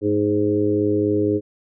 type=harmonic tone with a mistuned harmonic; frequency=103.83 Hz; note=G#2; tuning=in tune; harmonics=1 / 2 / 3 / 4 / 5; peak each=-26 / -30 / -20 / -20 / -28 dBFS; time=0.01-1.41 s; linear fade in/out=50 ms; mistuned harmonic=2; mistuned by=+39 cents; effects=none